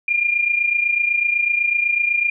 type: tone pair together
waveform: sine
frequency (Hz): 2400 / 2428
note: D7 / D#7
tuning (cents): +37 / -43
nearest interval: unison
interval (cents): 20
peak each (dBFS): -17 / -22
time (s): 0.08-2.3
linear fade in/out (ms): 5
effects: none